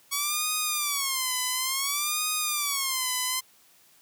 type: tone with vibrato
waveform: 5% pulse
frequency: 1118 Hz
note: C#6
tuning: 14 cents sharp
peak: -14 dBFS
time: 0.11-3.41 s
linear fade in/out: 20 ms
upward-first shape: sine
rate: 0.57 Hz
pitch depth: 180 cents each way
effects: white hiss -59 dBFS RMS until 4.01 s + high-pass 100 Hz 12 dB/octave